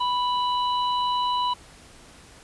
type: harmonic tone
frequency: 987.8 Hz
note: B5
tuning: in tune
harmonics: 1 / 3 / 4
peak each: -22 / -32 / -34 dBFS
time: 0-1.54 s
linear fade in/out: 10 ms
effects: pink hiss -49 dBFS RMS until 2.43 s + resampled to 24000 Hz